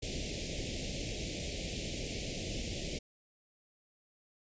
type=band-stop noise; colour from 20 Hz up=pink; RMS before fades=-38 dBFS; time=0.02-2.99 s; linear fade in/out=10 ms; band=640 to 2200 Hz; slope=48 dB/octave; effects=resampled to 16000 Hz